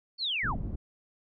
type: linear sweep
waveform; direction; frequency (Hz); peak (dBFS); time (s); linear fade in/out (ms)
sine; down; 4555 to 525; -28; 0.18-0.56; 50
type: low-pass noise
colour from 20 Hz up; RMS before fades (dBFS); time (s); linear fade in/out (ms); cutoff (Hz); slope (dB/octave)
pink; -34; 0.43-0.76; 10; 220; 12
effects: none